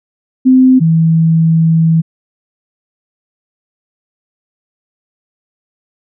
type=tone pair in turn; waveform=sine; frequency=258.4 / 162.78 Hz; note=C4 / E3; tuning=-21 / -21 cents; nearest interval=minor sixth; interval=800 cents; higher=first; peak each=-3 / -6 dBFS; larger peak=first; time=0.45-0.8 / 0.8-2.02 s; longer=second; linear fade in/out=20 ms; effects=none